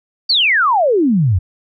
sine exponential sweep, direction down, 4741 to 82.41 Hz, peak -10 dBFS, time 0.29-1.39 s, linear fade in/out 10 ms, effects none

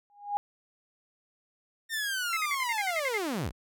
sine tone with exponential growth, 818 Hz, G#5, 26 cents flat, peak -23 dBFS, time 0.1-0.37 s, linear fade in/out 0 ms, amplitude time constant 57 ms
sawtooth linear sweep, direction down, 1837 to 31.68 Hz, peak -26 dBFS, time 1.89-3.52 s, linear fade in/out 50 ms
sine tone bursts, 2100 Hz, C7, 6 cents sharp, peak -28 dBFS, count 10, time 2.33-3.176 s, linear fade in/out 2 ms, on 36 ms, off 54 ms
effects none

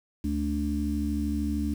harmonic tone, 73 Hz, D2, 10 cents flat, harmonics 1 / 3 / 4, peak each -30 / -30 / -30 dBFS, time 0.24-1.74 s, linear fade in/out 5 ms, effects 8-bit

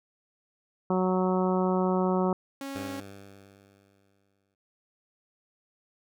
harmonic tone, 185 Hz, F#3, in tune, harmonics 1 / 2 / 3 / 4 / 5 / 6 / 7, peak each -26 / -28 / -32 / -34 / -34 / -37 / -38 dBFS, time 0.9-2.33 s, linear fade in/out 2 ms
sawtooth tone, 274.7 Hz, C#4, 16 cents flat, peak -31 dBFS, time 2.61-3 s, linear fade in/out 2 ms
10% pulse tone with exponential decay, 99 Hz, G2, 18 cents sharp, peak -28 dBFS, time 2.75-4.55 s, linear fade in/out 5 ms, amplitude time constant 390 ms
effects none

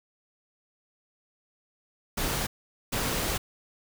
pink noise bursts at uneven times, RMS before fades -29 dBFS, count 2, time 2.17-2.47 / 2.92-3.38 s, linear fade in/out 10 ms, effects none

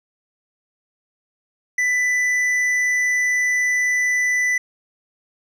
sine tone with hard clipping, 1989 Hz, B6, 12 cents sharp, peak -18 dBFS, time 1.78-4.58 s, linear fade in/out 5 ms, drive 6 dB, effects none

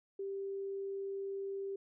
sine tone, 392.7 Hz, G4, 3 cents sharp, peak -37 dBFS, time 0.19-1.76 s, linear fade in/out 5 ms, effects none

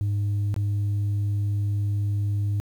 sine tone with dropouts, 102 Hz, G#2, 31 cents flat, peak -19 dBFS, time 0.01-2.6 s, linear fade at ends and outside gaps 0 ms, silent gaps 0.542-0.563 s, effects tanh soft clip ceiling -21 dBFS + 9-bit

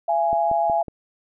sine tone with vibrato, 676 Hz, E5, 43 cents sharp, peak -20 dBFS, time 0.08-0.83 s, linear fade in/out 5 ms, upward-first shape sine, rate 13 Hz, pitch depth 8 cents each way
sine tone, 830.6 Hz, G#5, in tune, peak -21 dBFS, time 0.09-0.82 s, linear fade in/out 5 ms
click train, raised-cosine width 2 ms, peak -20 dBFS, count 4, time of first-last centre 0.33-0.882 s, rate 5.43 Hz
effects none

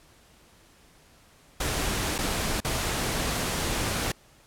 pink noise with dropouts, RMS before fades -28 dBFS, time 1.6-4.12 s, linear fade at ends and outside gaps 5 ms, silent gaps 2.182-2.186 / 2.604-2.646 s, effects pink hiss -57 dBFS RMS until 4.46 s + low-pass 12000 Hz 12 dB/octave

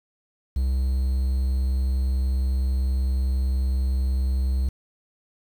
triangle tone with quantisation, 65.4 Hz, C2, in tune, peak -18 dBFS, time 0.56-4.69 s, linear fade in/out 5 ms, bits 8, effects none

